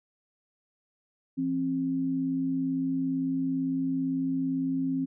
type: tone pair together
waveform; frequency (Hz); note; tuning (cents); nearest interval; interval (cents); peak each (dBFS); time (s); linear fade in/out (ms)
sine; 168.77 / 266.6; E3 / C4; +41 / +33; minor sixth; 792; -35 / -26; 1.37-5.06; 20
effects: none